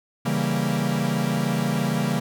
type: chord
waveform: 45% pulse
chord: C# diminished seventh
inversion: none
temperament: equal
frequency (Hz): 138.59 / 164.81 / 196 / 233.1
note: C#3 / E3 / G3 / Bb3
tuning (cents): 0 / 0 / 0 / 0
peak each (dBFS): -27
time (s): 0.25-2.2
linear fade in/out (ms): 10
effects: none